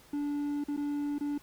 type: tone with dropouts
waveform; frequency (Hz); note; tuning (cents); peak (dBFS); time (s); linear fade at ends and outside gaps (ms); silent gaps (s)
triangle; 290; D4; -22; -28; 0.13-1.38; 5; 0.64-0.683 / 0.766-0.774 / 1.184-1.208
effects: pink hiss -58 dBFS RMS until 1.42 s

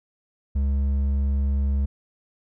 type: tone with hard clipping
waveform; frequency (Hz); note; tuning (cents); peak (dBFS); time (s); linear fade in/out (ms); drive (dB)
sine; 69.3; C#2; 0; -21; 0.55-1.86; 10; 5
effects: none

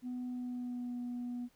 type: tone with pitch glide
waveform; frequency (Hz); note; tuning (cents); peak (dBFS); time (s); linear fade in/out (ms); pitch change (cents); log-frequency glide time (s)
sine; 248.9 to 243.9; B3 to B3; +14 to -21; -35; 0.02-1.49; 50; -35; 0.28-0.98
effects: tanh soft clip ceiling -35 dBFS + pink hiss -70 dBFS RMS until 1.55 s

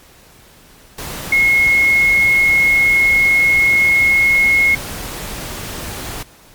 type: tone in noise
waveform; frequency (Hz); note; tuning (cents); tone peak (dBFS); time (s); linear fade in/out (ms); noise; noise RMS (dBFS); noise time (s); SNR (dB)
sine; 2165; C#7; -41; -9; 1.32-4.75; 5; pink; -27; 0.98-6.23; +15
effects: pink hiss -45 dBFS RMS until 6.54 s + MP3 96 kbps

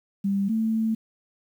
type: tone pair in turn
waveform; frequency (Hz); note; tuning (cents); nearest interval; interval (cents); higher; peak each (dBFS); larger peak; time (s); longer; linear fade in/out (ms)
sine; 197.9 / 222.1; G3 / A3; +17 / +16; major second; 199; second; -21; neither; 0.24-0.49 / 0.49-0.95; second; 10
effects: 9-bit

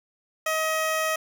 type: tone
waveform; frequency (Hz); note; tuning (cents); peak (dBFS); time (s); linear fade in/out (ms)
15% pulse; 633; D#5; +30; -17; 0.46-1.16; 5
effects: none

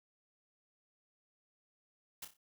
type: noise with echo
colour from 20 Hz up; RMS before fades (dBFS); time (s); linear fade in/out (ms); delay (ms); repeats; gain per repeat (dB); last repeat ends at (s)
white; -44; 2.22-2.25; 5; 30; 4; -8; 2.37
effects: none

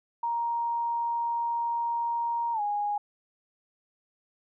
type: tone with pitch glide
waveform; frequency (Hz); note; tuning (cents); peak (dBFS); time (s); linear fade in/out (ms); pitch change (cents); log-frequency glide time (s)
sine; 937 to 825.2; A#5 to G#5; +9 to -11; -26; 0.23-2.98; 5; -220; 2.53-2.61
effects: none

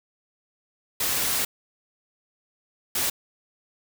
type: noise bursts at uneven times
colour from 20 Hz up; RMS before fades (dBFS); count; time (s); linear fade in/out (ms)
white; -25; 2; 1-1.45 / 2.95-3.1; 5
effects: none

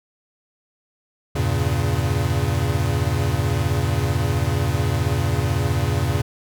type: chord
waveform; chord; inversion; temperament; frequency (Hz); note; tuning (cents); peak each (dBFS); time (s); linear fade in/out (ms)
square; E diminished seventh; none; equal; 82.41 / 98 / 116.54 / 138.59; E2 / G2 / Bb2 / Db3; 0 / 0 / 0 / 0; -25; 1.35-6.22; 10
effects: none

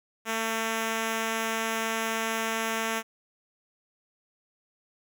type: tone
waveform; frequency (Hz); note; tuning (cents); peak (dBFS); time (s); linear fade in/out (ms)
5% pulse; 224.2; A3; +33; -16; 0.25-3.03; 50
effects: none

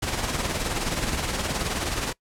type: noise with tremolo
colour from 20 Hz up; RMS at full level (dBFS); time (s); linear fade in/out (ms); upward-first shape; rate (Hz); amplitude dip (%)
pink; -25; 0.02-2.13; 10; sine; 19; 50
effects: noise-tail reverb RT60 0.1 s tail -22 dB re dry + low-pass 10000 Hz 12 dB/octave

